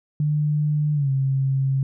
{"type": "tone with pitch glide", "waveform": "sine", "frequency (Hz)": [149.7, 134.92], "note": ["D3", "C#3"], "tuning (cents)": [33, -46], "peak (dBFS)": -18, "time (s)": [0.2, 1.83], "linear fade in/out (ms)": 2, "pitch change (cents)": -179, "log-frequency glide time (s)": [0.94, 1.1], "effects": []}